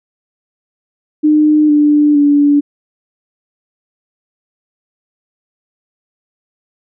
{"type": "tone with pitch steps", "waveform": "sine", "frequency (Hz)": [303.5, 296.1, 288.8], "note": ["D#4", "D4", "D4"], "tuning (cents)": [-43, 14, -29], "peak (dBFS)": -6, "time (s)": [1.23, 2.61], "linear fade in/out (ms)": 20, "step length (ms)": 460, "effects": []}